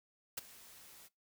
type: noise with ADSR envelope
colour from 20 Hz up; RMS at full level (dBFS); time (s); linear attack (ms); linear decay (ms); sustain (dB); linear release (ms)
white; -37; 0.37-1.09; 9; 18; -20; 30
effects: noise-tail reverb RT60 0.2 s tail -21 dB re dry